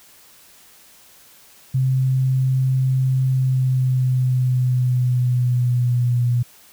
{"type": "tone with pitch glide", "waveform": "sine", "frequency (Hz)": [130.81, 121.35], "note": ["C3", "B2"], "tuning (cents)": [0, -30], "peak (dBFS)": -15, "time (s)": [1.74, 6.43], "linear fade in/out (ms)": 10, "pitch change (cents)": -130, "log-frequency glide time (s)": [3.25, 6.26], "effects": ["white hiss -49 dBFS RMS until 6.72 s"]}